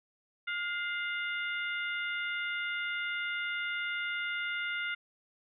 harmonic tone with a mistuned harmonic, 710 Hz, F5, 28 cents sharp, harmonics 2 / 3 / 4 / 5, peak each -35 / -36 / -42 / -45 dBFS, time 0.47-4.95 s, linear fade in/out 10 ms, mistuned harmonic 3, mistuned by -40 cents, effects none

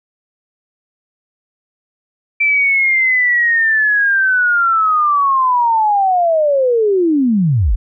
sine linear sweep, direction down, 2341 to 34.65 Hz, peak -10 dBFS, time 2.4-7.76 s, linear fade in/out 10 ms, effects none

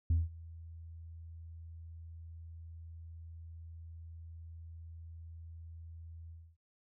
sine tone with ADSR envelope, 82.41 Hz, E2, in tune, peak -22 dBFS, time 0.1-6.57 s, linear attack 5 ms, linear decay 180 ms, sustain -24 dB, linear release 270 ms, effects tanh soft clip ceiling -24 dBFS

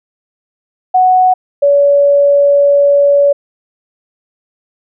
sine tone pair in turn, 740 / 568.6 Hz, F#5 / C#5, 0 / +44 cents, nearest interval perfect fourth, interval 456 cents, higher first, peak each -5 dBFS, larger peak neither, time 0.94-1.34 / 1.62-3.33 s, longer second, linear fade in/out 10 ms, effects none

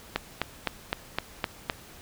click train, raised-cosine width 0.3 ms, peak -9 dBFS, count 7, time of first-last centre 0.16-1.698 s, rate 3.9 Hz, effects pink hiss -49 dBFS RMS until 2.01 s

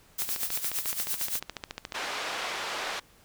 blue noise with tremolo, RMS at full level -29 dBFS, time 0.18-1.4 s, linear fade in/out 10 ms, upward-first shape sine, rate 8.8 Hz, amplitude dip 70%
click train, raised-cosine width 0.2 ms, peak -17 dBFS, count 25, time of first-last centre 0.22-1.922 s, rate 14.1 Hz
pink band-pass noise, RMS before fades -34 dBFS, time 1.94-3 s, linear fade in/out 10 ms, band 660 to 4600 Hz, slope 12 dB/octave
effects pink hiss -59 dBFS RMS until 3.24 s

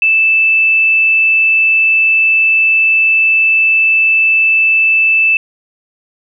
sine tone, 2637 Hz, E7, in tune, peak -7 dBFS, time 0.02-5.37 s, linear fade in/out 2 ms, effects none

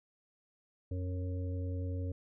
harmonic tone with a mistuned harmonic, 91.3 Hz, F#2, 23 cents flat, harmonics 1 / 3 / 5 / 6, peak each -34 / -44 / -48 / -50 dBFS, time 0.91-2.12 s, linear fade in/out 5 ms, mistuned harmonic 1, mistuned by -44 cents, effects none

